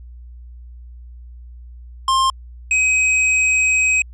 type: tone pair in turn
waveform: square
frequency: 1059 / 2529 Hz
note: C6 / D#7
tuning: +21 / +28 cents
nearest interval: octave + minor third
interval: 1507 cents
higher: second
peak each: -14 dBFS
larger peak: neither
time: 2.08-2.3 / 2.71-4.02 s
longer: second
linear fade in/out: 2 ms
effects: added 60 Hz sine -35 dBFS peak until 4.13 s + resampled to 22050 Hz